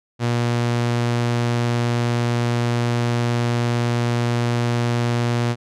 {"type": "tone", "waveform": "sawtooth", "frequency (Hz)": 119.4, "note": "A#2", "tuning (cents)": 42, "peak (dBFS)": -14, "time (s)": [0.19, 5.56], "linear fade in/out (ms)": 50, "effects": ["low-pass 7000 Hz 12 dB/octave"]}